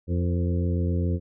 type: harmonic tone with a mistuned harmonic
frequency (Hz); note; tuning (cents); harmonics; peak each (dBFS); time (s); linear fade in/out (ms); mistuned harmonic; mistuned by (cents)
87.31; F2; 0; 1 / 2 / 3 / 4 / 5 / 6; -23 / -29 / -33 / -35 / -37 / -39; 0.07-1.2; 50; 5; +39
effects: none